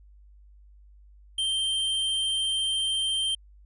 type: tone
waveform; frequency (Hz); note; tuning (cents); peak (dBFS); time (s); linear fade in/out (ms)
square; 3143; G7; +4; -25; 1.38-3.35; 5
effects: added 50 Hz sine -50 dBFS peak until 3.65 s + resampled to 24000 Hz